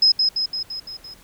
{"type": "tone with echo", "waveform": "sine", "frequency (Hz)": 5110, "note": "D#8", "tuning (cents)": 45, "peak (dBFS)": -11, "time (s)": [0.02, 0.12], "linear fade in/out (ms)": 5, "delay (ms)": 170, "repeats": 6, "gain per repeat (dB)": -4, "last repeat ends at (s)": 1.14, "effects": ["pink hiss -50 dBFS RMS until 1.23 s"]}